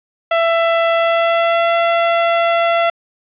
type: tone with pitch glide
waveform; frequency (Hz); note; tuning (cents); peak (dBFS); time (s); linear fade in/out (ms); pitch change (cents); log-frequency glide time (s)
sawtooth; 667 to 676.7; E5 to E5; +20 to +45; -8; 0.31-2.9; 5; +25; 0.93-1.75
effects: resampled to 8000 Hz + 7-bit